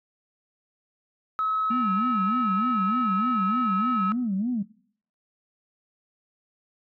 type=tone; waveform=sine; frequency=1287 Hz; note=E6; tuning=42 cents flat; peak=-22 dBFS; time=1.39-4.12 s; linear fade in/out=0 ms
type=tone with vibrato; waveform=sine; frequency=217.8 Hz; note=A3; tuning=17 cents flat; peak=-23 dBFS; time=1.7-4.63 s; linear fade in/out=10 ms; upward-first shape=sine; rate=3.3 Hz; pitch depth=250 cents each way
effects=noise-tail reverb RT60 0.6 s tail -22 dB re dry + tanh soft clip ceiling -17 dBFS

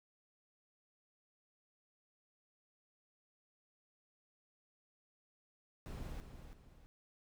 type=noise with echo; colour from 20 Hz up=brown; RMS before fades=-45 dBFS; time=5.86-6.2 s; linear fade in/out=0 ms; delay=330 ms; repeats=2; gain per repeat=-8 dB; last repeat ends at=6.86 s; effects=none

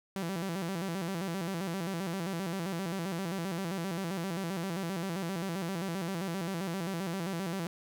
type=tone with vibrato; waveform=sawtooth; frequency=179.9 Hz; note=F#3; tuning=48 cents flat; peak=-29 dBFS; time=0.16-7.67 s; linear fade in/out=0 ms; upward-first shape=square; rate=7.6 Hz; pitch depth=130 cents each way; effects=none

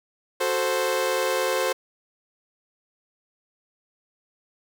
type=chord; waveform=sawtooth; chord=F# diminished; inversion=none; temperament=equal; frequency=370 / 440 / 523.3 Hz; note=F#4 / A4 / C5; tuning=0 / 0 / 0 cents; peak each=-25 / -25 / -20 dBFS; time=0.4-1.73 s; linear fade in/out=10 ms; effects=none

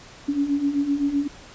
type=beating tone pair; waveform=sine; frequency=278.7 / 286.5 Hz; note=C#4 / D4; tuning=+9 / -43 cents; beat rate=7.8 Hz; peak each=-26 / -21 dBFS; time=0.28-1.28 s; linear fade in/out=10 ms; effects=pink hiss -45 dBFS RMS until 1.54 s + resampled to 16000 Hz

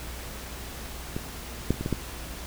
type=clicks; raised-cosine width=3 ms; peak=-16 / -9 / -25 / -17 / -15 / -11 dBFS; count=6; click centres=1.165 / 1.706 / 1.743 / 1.81 / 1.861 / 1.927 s; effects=added 60 Hz sine -41 dBFS peak until 2.46 s + pink hiss -40 dBFS RMS until 2.46 s

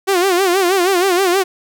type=tone with vibrato; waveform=sawtooth; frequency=370 Hz; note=F#4; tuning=in tune; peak=-8 dBFS; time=0.07-1.44 s; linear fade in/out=20 ms; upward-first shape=sine; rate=6.3 Hz; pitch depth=120 cents each way; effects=none

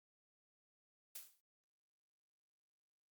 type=noise with exponential decay; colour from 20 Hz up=blue; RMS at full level=-45 dBFS; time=1.15-1.41 s; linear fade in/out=5 ms; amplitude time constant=56 ms; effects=Opus 48 kbps

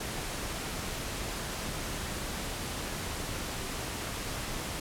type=noise; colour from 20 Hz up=pink; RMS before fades=-36 dBFS; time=0-4.8 s; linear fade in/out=5 ms; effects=low-pass 12000 Hz 12 dB/octave

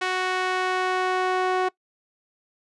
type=tone with band-pass filter sweep; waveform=sawtooth; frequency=370 Hz; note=F#4; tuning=in tune; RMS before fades=-24 dBFS; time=0.01-1.69 s; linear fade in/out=10 ms; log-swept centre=1900 to 830 Hz; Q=0.79; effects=noise-tail reverb RT60 0.1 s tail -22 dB re dry + resampled to 24000 Hz

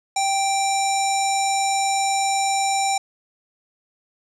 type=tone with low-pass filter; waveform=square; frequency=784 Hz; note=G5; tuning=in tune; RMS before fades=-21 dBFS; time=0.16-2.98 s; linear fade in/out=5 ms; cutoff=7600 Hz; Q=4.4; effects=none

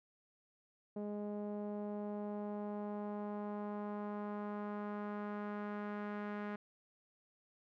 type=tone with low-pass filter sweep; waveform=sawtooth; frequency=207.1 Hz; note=G#3; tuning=5 cents flat; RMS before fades=-42 dBFS; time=0.96-6.56 s; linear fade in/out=5 ms; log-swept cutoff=580 to 1700 Hz; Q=1.6; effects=none

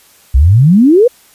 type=exponential sweep; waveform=sine; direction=up; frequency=59.5 to 516 Hz; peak=-3 dBFS; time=0.34-1.08 s; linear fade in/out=10 ms; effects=white hiss -45 dBFS RMS until 1.34 s + resampled to 32000 Hz

